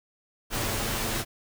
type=noise with comb filter; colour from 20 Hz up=pink; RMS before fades=-29 dBFS; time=0.5-1.25 s; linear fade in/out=50 ms; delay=8.9 ms; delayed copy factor=+0.5; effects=none